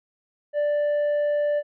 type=tone with tanh clipping; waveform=sine; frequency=588 Hz; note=D5; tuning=2 cents sharp; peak=-21 dBFS; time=0.53-1.63 s; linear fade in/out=50 ms; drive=4 dB; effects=none